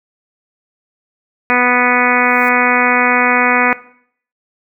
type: harmonic tone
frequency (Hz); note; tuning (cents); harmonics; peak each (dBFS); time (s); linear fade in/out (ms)
246.9; B3; 0; 1 / 2 / 3 / 4 / 5 / 6 / 7 / 8 / 9 / 10; -19 / -19 / -19 / -19 / -19 / -19 / -19 / -19 / -19 / -19; 1.5-3.73; 0
type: noise with exponential growth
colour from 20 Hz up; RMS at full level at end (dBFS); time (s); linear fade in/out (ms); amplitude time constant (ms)
blue; -36; 2.03-2.49; 5; 100
effects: noise-tail reverb RT60 0.6 s tail -18 dB re dry